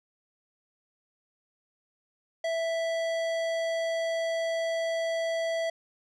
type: tone with tanh clipping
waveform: sine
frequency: 659.3 Hz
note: E5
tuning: in tune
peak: -29 dBFS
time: 2.44-5.7 s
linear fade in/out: 5 ms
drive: 17 dB
effects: none